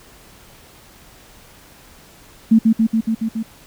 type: tone with echo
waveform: sine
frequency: 223.3 Hz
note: A3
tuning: 26 cents sharp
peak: -7 dBFS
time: 2.51-2.59 s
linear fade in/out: 10 ms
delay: 140 ms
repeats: 6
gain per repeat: -2 dB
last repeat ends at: 3.43 s
effects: pink hiss -46 dBFS RMS until 3.66 s